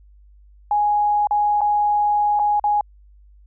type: tone with dropouts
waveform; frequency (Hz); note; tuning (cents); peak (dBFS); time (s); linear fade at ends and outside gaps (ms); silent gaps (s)
sine; 830.6; G#5; 0; -15; 0.71-2.81; 2; 1.271-1.309 / 1.608-1.615 / 2.392-2.396 / 2.597-2.64
effects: added 50 Hz sine -46 dBFS peak until 3.46 s